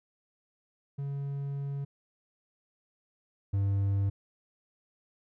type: tone pair in turn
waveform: triangle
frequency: 140 / 98.99 Hz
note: C#3 / G2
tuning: +18 / +17 cents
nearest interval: tritone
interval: 601 cents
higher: first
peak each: -30 / -23 dBFS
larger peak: second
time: 0.98-1.85 / 3.53-4.1 s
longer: first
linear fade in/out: 10 ms
effects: none